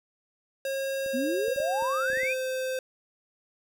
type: tone with pitch glide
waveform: square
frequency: 541 to 518.7 Hz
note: C#5 to C5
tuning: -42 to -15 cents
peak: -29 dBFS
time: 0.65-2.79 s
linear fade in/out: 2 ms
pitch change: -73 cents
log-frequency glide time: 1.5-2.31 s
type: clicks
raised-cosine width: 2 ms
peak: -33 dBFS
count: 9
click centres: 1.062 / 1.482 / 1.562 / 1.602 / 1.824 / 2.101 / 2.132 / 2.173 / 2.233 s
type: exponential sweep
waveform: sine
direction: up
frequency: 231.9 to 2634 Hz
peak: -27 dBFS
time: 1.13-2.35 s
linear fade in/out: 20 ms
effects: none